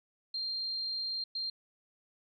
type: tone bursts at uneven times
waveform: sine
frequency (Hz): 4186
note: C8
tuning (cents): 0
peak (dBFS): -33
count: 2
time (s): 0.34-1.24 / 1.35-1.5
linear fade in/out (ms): 5
effects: none